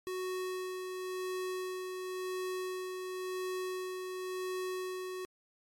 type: tone with tremolo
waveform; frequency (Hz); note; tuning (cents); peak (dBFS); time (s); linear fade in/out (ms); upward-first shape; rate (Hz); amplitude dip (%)
square; 370; F#4; 0; -35; 0.07-5.25; 0; sine; 0.94; 35
effects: MP3 64 kbps